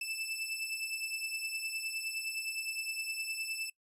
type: beating tone pair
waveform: sawtooth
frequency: 2637 / 2646.7 Hz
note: E7 / E7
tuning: 0 / +6 cents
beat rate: 9.7 Hz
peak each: -34 / -38 dBFS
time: 0.01-3.7 s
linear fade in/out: 5 ms
effects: noise-tail reverb RT60 0.1 s tail -23 dB re dry + resampled to 32000 Hz